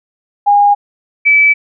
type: tone pair in turn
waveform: sine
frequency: 816 / 2303 Hz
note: G#5 / D7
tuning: -31 / -34 cents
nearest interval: octave + tritone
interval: 1797 cents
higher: second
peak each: -5 dBFS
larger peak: neither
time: 0.46-0.75 / 1.25-1.54 s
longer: neither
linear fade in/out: 20 ms
effects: none